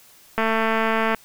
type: click train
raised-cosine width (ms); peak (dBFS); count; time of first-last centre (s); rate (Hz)
0.5; -7; 172; 0.38-1.147; 223
effects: white hiss -51 dBFS RMS until 1.24 s